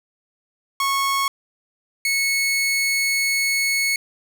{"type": "tone pair in turn", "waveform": "sawtooth", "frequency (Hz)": [1100, 2200], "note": ["C#6", "C#7"], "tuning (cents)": [-14, -14], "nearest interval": "octave", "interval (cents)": 1200, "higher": "second", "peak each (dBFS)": -15, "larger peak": "neither", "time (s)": [[0.8, 1.28], [2.05, 3.96]], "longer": "second", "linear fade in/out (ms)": 2, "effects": []}